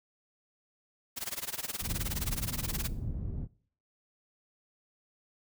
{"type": "noise with tremolo", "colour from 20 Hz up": "white", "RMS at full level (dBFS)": -34, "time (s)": [1.16, 2.89], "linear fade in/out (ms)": 20, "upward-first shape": "sine", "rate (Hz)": 19, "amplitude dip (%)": 95}
{"type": "low-pass noise", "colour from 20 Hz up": "pink", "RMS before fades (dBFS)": -36, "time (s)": [1.8, 3.48], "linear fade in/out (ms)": 50, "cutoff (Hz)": 170, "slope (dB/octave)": 12}
{"effects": ["noise-tail reverb RT60 0.5 s tail -20 dB re dry"]}